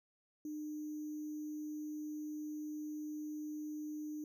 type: tone with sample-and-hold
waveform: sine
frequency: 302.9 Hz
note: D#4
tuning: 46 cents flat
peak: -40 dBFS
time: 0.45-4.24 s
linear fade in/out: 2 ms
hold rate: 6300 Hz
effects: none